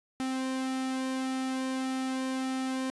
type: tone with flanger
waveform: sawtooth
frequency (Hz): 261.6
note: C4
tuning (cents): 0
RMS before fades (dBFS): -32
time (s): 0.2-2.9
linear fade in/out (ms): 0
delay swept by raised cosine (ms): 1.8 to 2.37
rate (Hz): 1.7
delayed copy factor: -0.55
effects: resampled to 24000 Hz